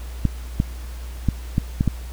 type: clicks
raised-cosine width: 5 ms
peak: -5 dBFS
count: 6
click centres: 0.253 / 0.601 / 1.287 / 1.581 / 1.809 / 1.877 s
effects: added 60 Hz sine -30 dBFS peak until 2.12 s + pink hiss -44 dBFS RMS until 2.12 s